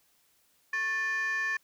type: tone with frequency modulation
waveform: sine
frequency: 1765 Hz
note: A6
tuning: 5 cents sharp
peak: -25 dBFS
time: 0.73-1.57 s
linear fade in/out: 5 ms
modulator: 666 Hz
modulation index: 0.55
effects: tanh soft clip ceiling -27 dBFS + white hiss -68 dBFS RMS until 1.63 s